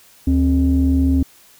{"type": "tone pair together", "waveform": "sine", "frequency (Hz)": [74.7, 266.2], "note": ["D2", "C4"], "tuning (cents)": [30, 30], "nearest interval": "octave + minor seventh", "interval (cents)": 2200, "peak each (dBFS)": -14, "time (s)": [0.27, 1.23], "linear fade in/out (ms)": 5, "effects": ["tanh soft clip ceiling -7 dBFS", "white hiss -49 dBFS RMS until 1.59 s"]}